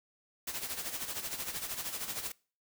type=noise with tremolo; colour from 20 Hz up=white; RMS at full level=-36 dBFS; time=0.47-2.32 s; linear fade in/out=5 ms; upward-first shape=sine; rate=13 Hz; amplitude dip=65%; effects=noise-tail reverb RT60 0.4 s tail -24 dB re dry